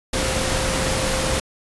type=tone in noise; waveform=sine; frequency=525 Hz; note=C5; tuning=6 cents sharp; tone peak=-27 dBFS; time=0.13-1.4 s; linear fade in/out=5 ms; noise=pink; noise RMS=-22 dBFS; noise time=0.13-1.4 s; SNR=-8 dB; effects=resampled to 24000 Hz